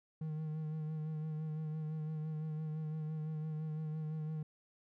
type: tone with vibrato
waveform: triangle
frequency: 155.56 Hz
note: D#3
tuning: in tune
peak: -35 dBFS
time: 0.21-4.43 s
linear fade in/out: 5 ms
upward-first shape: sine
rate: 5.9 Hz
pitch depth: 28 cents each way
effects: none